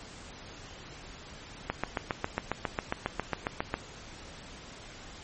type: click train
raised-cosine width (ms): 0.5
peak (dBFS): -13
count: 16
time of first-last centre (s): 1.7-3.741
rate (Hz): 7.35
effects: pink hiss -47 dBFS RMS until 5.23 s + MP3 32 kbps